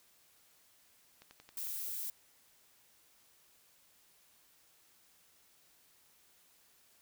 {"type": "click train", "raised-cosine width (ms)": 0.2, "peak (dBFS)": -37, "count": 6, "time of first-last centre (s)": [1.22, 1.67], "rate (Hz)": 11.1}
{"type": "noise", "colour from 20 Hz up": "violet", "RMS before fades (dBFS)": -40, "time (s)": [1.57, 2.1], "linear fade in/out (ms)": 2}
{"effects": ["white hiss -67 dBFS RMS until 7.01 s"]}